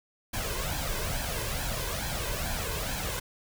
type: noise with flanger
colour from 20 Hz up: pink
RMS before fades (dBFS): -32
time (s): 0.33-3.2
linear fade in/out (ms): 10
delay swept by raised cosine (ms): 1.2 to 1.99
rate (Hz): 2.3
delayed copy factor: +0.65
effects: none